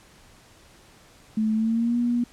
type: tone with pitch glide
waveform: sine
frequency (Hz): 217.6 to 240.1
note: A3 to B3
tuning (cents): -19 to -49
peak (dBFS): -20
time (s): 1.37-2.24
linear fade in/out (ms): 5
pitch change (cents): +170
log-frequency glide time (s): 1.54-1.97
effects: pink hiss -53 dBFS RMS until 2.32 s + low-pass 10000 Hz 12 dB/octave